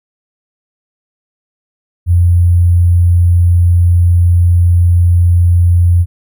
sine tone with sample-and-hold, 87.31 Hz, F2, in tune, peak -5 dBFS, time 2.06-6.06 s, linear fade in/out 50 ms, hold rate 11025 Hz, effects none

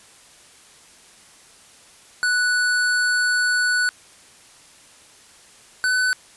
square tone pair in turn, 1480 / 1504.1 Hz, F#6 / F#6, 0 / +28 cents, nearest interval unison, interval 28 cents, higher second, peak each -18 dBFS, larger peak neither, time 2.23-3.89 / 5.84-6.13 s, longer first, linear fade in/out 0 ms, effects white hiss -49 dBFS RMS until 6.36 s + resampled to 24000 Hz

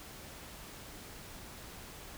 silence, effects pink hiss -49 dBFS RMS until 2.17 s

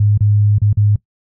sine tone with dropouts, 103.83 Hz, G#2, in tune, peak -9 dBFS, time 0-0.96 s, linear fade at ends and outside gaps 5 ms, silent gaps 0.177-0.206 / 0.584-0.617 / 0.73-0.771 s, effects noise-tail reverb RT60 0.1 s tail -19 dB re dry

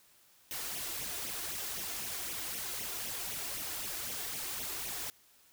white noise with flanger, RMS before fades -39 dBFS, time 0.51-5.1 s, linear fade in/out 0 ms, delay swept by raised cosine 0.32 to 2.92 ms, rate 3.9 Hz, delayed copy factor +0.65, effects white hiss -64 dBFS RMS until 5.52 s

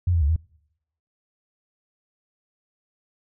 sine tone with pitch steps, 88.7 / 83.7 / 71.4 / 80.9 Hz, F2 / E2 / D2 / E2, +27 / +27 / -48 / -32 cents, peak -17 dBFS, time 0.07-0.362 s, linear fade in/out 5 ms, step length 73 ms, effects noise-tail reverb RT60 0.8 s tail -26 dB re dry

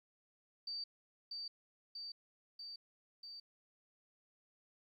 sine tone with echo, 4624 Hz, D8, 28 cents flat, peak -40 dBFS, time 0.67-0.84 s, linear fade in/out 5 ms, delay 640 ms, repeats 4, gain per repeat -2 dB, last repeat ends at 3.4 s, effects 13-bit

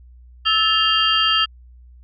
sine tone cluster, 1306 / 1744 / 2802 / 3187 / 4689 Hz, E6 / A6 / F7 / G7 / D8, -17 / -16 / +5 / +28 / -4 cents, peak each -20 / -26 / -19 / -19 / -27 dBFS, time 0.45-1.46 s, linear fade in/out 20 ms, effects added 61 Hz sine -42 dBFS peak until 2.03 s

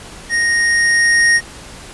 square tone with level ramp, 1864.7 Hz, A#6, in tune, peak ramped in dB -14 to -9 dBFS, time 0.29-1.41 s, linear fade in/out 50 ms, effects pink hiss -35 dBFS RMS until 1.93 s + resampled to 24000 Hz

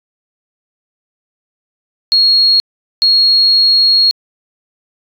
triangle tone bursts at uneven times, 4298 Hz, C8, 46 cents sharp, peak -3 dBFS, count 2, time 2.12-2.6 / 3.02-4.11 s, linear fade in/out 0 ms, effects tanh soft clip ceiling -5 dBFS

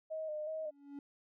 sine tone with vibrato, 620 Hz, D#5, 6 cents flat, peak -37 dBFS, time 0.1-0.71 s, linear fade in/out 20 ms, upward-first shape square, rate 2.7 Hz, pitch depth 33 cents each way
triangle tone with exponential growth, 282.8 Hz, C#4, 35 cents sharp, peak -39 dBFS, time 0.55-0.99 s, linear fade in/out 2 ms, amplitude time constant 94 ms
effects none

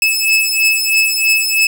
sawtooth beating tone pair, 2600 / 2603.1 Hz, E7 / E7, -24 / -22 cents, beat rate 3.1 Hz, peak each -11 dBFS, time 0.02-1.67 s, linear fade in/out 2 ms, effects none

